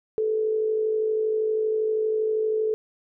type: tone with amplitude modulation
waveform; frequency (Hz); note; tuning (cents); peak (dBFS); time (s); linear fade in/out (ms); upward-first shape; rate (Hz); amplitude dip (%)
sine; 435.4; A4; -18; -19; 0.18-2.74; 0; sine; 52.6; 45
effects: none